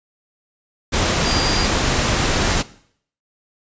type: tone in noise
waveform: sine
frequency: 4780 Hz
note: D8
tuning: 30 cents sharp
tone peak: -23 dBFS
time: 1.24-1.67 s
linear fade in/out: 20 ms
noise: pink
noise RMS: -18 dBFS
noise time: 0.92-2.63 s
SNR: -8 dB
effects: noise-tail reverb RT60 0.6 s tail -18 dB re dry + resampled to 16000 Hz